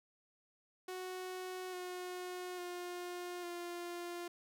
sawtooth tone with pitch steps, 369 / 362 / 355.2 / 348.5 Hz, F#4 / F#4 / F4 / F4, -5 / -38 / +29 / -4 cents, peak -38 dBFS, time 0.88-4.28 s, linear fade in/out 5 ms, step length 850 ms, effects none

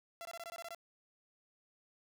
sawtooth tone bursts, 677 Hz, E5, 46 cents sharp, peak -40 dBFS, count 9, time 0.21-0.747 s, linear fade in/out 0 ms, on 41 ms, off 21 ms, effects none

